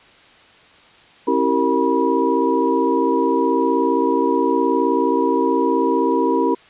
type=tone cluster; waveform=sine; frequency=270.1 / 329 / 388.2 / 463.8 / 972 Hz; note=C#4 / E4 / G4 / A#4 / B5; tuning=-45 / -3 / -17 / -9 / -28 cents; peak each=-21 dBFS; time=1.27-6.55 s; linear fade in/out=10 ms; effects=white hiss -48 dBFS RMS until 6.69 s + resampled to 8000 Hz